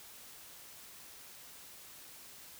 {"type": "silence", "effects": ["white hiss -53 dBFS RMS until 2.59 s"]}